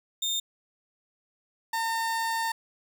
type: tone pair in turn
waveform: 30% pulse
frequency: 3634 / 908.5 Hz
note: A#7 / A#5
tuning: -45 / -45 cents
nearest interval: 2 octaves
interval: 2400 cents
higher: first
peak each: -24 dBFS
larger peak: neither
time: 0.22-0.4 / 1.73-2.52 s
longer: second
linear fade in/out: 5 ms
effects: none